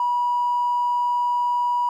triangle tone with tanh clipping, 971 Hz, B5, 30 cents flat, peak -18 dBFS, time 0-1.89 s, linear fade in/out 2 ms, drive 1 dB, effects none

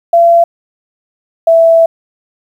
sine tone pair in turn, 680 / 660.6 Hz, F5 / E5, -46 / +4 cents, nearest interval minor second, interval 50 cents, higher first, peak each -3 dBFS, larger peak neither, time 0.13-0.44 / 1.47-1.86 s, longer second, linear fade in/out 5 ms, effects 7-bit

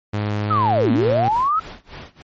sawtooth tone with pitch glide, 104.4 to 116.51 Hz, G#2 to A#2, +10 to 0 cents, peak -16 dBFS, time 0.13-1.29 s, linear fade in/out 10 ms, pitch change +190 cents, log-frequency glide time 0.47-1.17 s
sine linear two-way sweep, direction down then up, 1332 to 220 to 1332 Hz, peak -15 dBFS, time 0.5-1.6 s, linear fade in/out 10 ms, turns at 0.92 s
pink noise with tremolo, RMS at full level -34 dBFS, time 1-2.22 s, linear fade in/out 0 ms, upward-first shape sine, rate 3.3 Hz, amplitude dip 95%
effects low-pass 4000 Hz 12 dB/octave + MP3 32 kbps

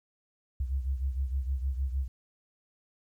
sine beating tone pair, 65.41 / 71.91 Hz, C2 / D2, 0 / -36 cents, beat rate 6.5 Hz, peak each -29 / -35 dBFS, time 0.6-2.08 s, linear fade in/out 5 ms, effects 11-bit

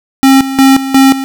square tone with tremolo, 268.6 Hz, C4, 46 cents sharp, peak -3 dBFS, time 0.23-1.24 s, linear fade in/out 0 ms, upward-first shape square, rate 2.8 Hz, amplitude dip 75%, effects none

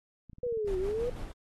clicks, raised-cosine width 5 ms, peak -37 dBFS, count 11, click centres 0.297 / 0.332 / 0.384 / 0.433 / 0.466 / 0.525 / 0.573 / 0.647 / 0.681 / 0.713 / 0.807 s
sine linear two-way sweep, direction down then up, 500 to 364.2 to 500 Hz, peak -29 dBFS, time 0.43-1.1 s, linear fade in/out 5 ms, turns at 0.78 s
brown noise with tremolo, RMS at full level -37 dBFS, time 0.67-1.32 s, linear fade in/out 5 ms, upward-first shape square, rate 6.1 Hz, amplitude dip 35%
effects AAC 32 kbps

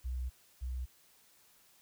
sine tone pair in turn, 62.8 / 63.02 Hz, B1 / B1, +30 / +36 cents, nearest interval unison, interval 6 cents, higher second, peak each -34 / -35 dBFS, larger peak first, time 0.04-0.3 / 0.61-0.86 s, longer first, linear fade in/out 20 ms, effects white hiss -65 dBFS RMS until 1.81 s

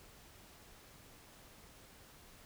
silence, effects pink hiss -59 dBFS RMS until 2.45 s

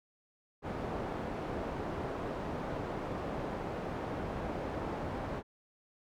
white low-pass noise, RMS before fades -38 dBFS, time 0.62-5.43 s, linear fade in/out 50 ms, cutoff 680 Hz, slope 12 dB/octave, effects none

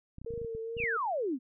clicks, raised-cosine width 5 ms, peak -32 dBFS, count 12, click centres 0.184 / 0.216 / 0.247 / 0.306 / 0.338 / 0.377 / 0.416 / 0.447 / 0.55 / 0.768 / 0.802 / 0.838 s
sine tone with vibrato, 457.4 Hz, A#4, 33 cents flat, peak -35 dBFS, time 0.26-0.97 s, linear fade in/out 5 ms, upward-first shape triangle, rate 2.3 Hz, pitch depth 45 cents each way
sine exponential sweep, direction down, 2960 to 235.1 Hz, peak -29 dBFS, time 0.77-1.39 s, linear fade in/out 50 ms
effects none

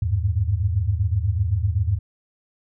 sine tone cluster, 80.6 / 97.8 / 105.7 Hz, E2 / G2 / G#2, -38 / -4 / +31 cents, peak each -23 dBFS, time 0.02-1.99 s, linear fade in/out 5 ms, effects none

